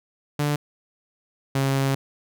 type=tone pair in turn; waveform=sawtooth; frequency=146.83 / 136.05 Hz; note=D3 / C#3; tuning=0 / -32 cents; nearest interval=minor second; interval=132 cents; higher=first; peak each=-17 / -16 dBFS; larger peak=second; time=0.39-0.56 / 1.55-1.95 s; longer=second; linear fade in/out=5 ms; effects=none